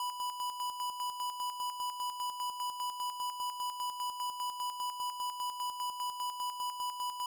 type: tone with tremolo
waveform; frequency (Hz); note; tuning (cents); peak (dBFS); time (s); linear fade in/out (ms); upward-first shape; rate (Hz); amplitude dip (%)
square; 987.8; B5; 0; -34; 0-7.26; 2; square; 5; 55
effects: none